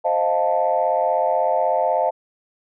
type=chord; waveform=sine; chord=F dominant seventh; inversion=second; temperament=equal; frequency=523.3 / 622.3 / 698.5 / 880 Hz; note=C5 / Eb5 / F5 / A5; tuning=0 / 0 / 0 / 0 cents; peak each=-23 / -21 / -21 / -22 dBFS; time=0.04-2.11 s; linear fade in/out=20 ms; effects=tanh soft clip ceiling -7 dBFS